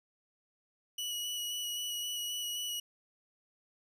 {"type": "tone with vibrato", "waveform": "sawtooth", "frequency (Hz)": 2931, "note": "F#7", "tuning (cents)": -17, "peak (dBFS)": -32, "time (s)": [0.98, 2.8], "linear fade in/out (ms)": 5, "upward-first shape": "square", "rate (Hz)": 3.8, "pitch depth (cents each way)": 12, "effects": []}